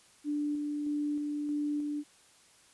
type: tone with tremolo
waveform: sine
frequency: 294.3 Hz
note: D4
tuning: 4 cents sharp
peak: -29 dBFS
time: 0.24-2.04 s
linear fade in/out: 50 ms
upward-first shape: square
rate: 1.6 Hz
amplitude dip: 25%
effects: white hiss -61 dBFS RMS until 2.73 s + resampled to 24000 Hz